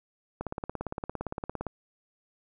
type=click train; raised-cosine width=1 ms; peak=-19 dBFS; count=23; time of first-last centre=0.41-1.667 s; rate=17.5 Hz; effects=none